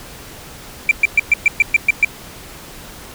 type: tone bursts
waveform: sine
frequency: 2349 Hz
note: D7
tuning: in tune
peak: -5 dBFS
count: 9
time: 0.89-2.048 s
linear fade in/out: 2 ms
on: 22 ms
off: 120 ms
effects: tanh soft clip ceiling -4 dBFS + pink hiss -36 dBFS RMS until 3.14 s